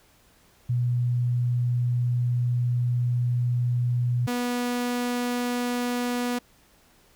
sine / sawtooth tone pair in turn, 122.1 / 244.2 Hz, B2 / B3, -19 / -19 cents, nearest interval octave, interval 1200 cents, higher second, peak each -21 dBFS, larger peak neither, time 0.69-4.27 / 4.27-6.39 s, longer first, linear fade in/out 10 ms, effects pink hiss -59 dBFS RMS until 7.15 s

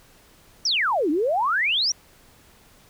sine exponential two-way sweep, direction down then up, 5920 to 283 to 5920 Hz, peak -19 dBFS, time 0.65-1.92 s, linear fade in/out 5 ms, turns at 1.1 s, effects pink hiss -54 dBFS RMS until 2.89 s

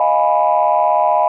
sine chord, F half-diminished seventh, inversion third, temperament equal, 622.3 / 698.5 / 830.6 / 987.8 Hz, Eb5 / F5 / Ab5 / Cb6, 0 / 0 / 0 / 0 cents, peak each -16 dBFS, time 0-1.28 s, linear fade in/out 2 ms, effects tanh soft clip ceiling -3 dBFS

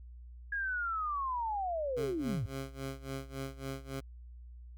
sine linear sweep, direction down, 1661.2 to 90.1 Hz, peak -32 dBFS, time 0.52-2.46 s, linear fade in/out 5 ms
15% pulse tone with tremolo, 135.2 Hz, C#3, 43 cents flat, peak -30 dBFS, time 1.96-4.01 s, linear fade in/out 20 ms, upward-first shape sine, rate 3.6 Hz, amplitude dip 90%
effects added 60 Hz sine -47 dBFS peak until 4.77 s

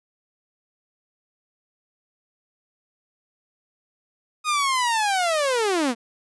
sawtooth linear sweep, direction down, 1249 to 220 Hz, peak -16 dBFS, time 4.44-5.95 s, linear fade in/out 50 ms, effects resampled to 24000 Hz

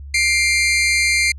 sawtooth tone pair together, 2100 / 2357 Hz, C7 / D7, +6 / +6 cents, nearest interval major second, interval 200 cents, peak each -12 / -16 dBFS, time 0.14-1.32 s, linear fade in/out 5 ms, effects added 70 Hz sine -31 dBFS peak until 1.38 s + resampled to 24000 Hz

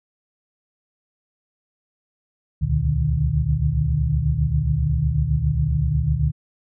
sine tone cluster, 67 / 74.7 / 120.2 / 145 / 151.6 Hz, C2 / D2 / B2 / D3 / D#3, +42 / +30 / -46 / -22 / -45 cents, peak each -25 / -23 / -24 / -28 / -22 dBFS, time 2.61-6.32 s, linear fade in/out 20 ms, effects none

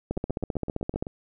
two click trains, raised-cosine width 2 ms, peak -14 / -21 dBFS, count 15 / 8, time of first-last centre 0.11-1.025 / 0.17-1.069 s, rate 15.3 / 7.79 Hz, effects none

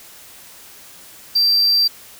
triangle tone, 4699 Hz, D8, in tune, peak -11 dBFS, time 1.35-1.88 s, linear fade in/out 10 ms, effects white hiss -42 dBFS RMS until 2.19 s

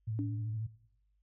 sine tone with vibrato, 110 Hz, A2, in tune, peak -33 dBFS, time 0.07-0.67 s, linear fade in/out 10 ms, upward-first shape square, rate 13 Hz, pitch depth 33 cents each way
sine tone with exponential decay, 287.4 Hz, D4, 37 cents flat, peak -31 dBFS, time 0.19-0.61 s, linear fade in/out 0 ms, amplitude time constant 91 ms
effects noise-tail reverb RT60 0.7 s tail -17 dB re dry + added 50 Hz sine -70 dBFS peak until 1.22 s

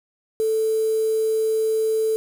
sine tone with quantisation, 440 Hz, A4, in tune, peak -18 dBFS, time 0.4-2.16 s, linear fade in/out 0 ms, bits 6, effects none

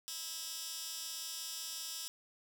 15% pulse tone with high-pass filter, 325.5 Hz, E4, 22 cents flat, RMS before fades -43 dBFS, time 0.08-2.08 s, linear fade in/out 0 ms, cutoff 4900 Hz, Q 1.2, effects none

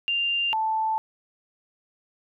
sine tone pair in turn, 2791 / 879.1 Hz, F7 / A5, -2 / -2 cents, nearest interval octave + minor sixth, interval 2000 cents, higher first, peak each -22 dBFS, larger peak neither, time 0.08-0.53 / 0.53-0.98 s, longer neither, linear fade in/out 0 ms, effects none

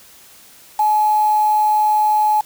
sine tone with quantisation, 850 Hz, G#5, 40 cents sharp, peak -12 dBFS, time 0.79-2.41 s, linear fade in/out 5 ms, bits 5, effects white hiss -45 dBFS RMS until 2.45 s

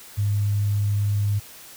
sine tone, 102.5 Hz, G#2, 22 cents flat, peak -19 dBFS, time 0.17-1.4 s, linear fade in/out 20 ms, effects white hiss -44 dBFS RMS until 1.76 s

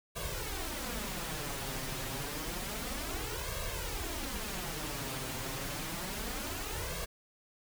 pink noise with flanger, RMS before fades -38 dBFS, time 0.15-7.06 s, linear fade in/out 20 ms, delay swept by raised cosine 1.8 to 7.7 ms, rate 0.29 Hz, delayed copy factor +0.75, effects none

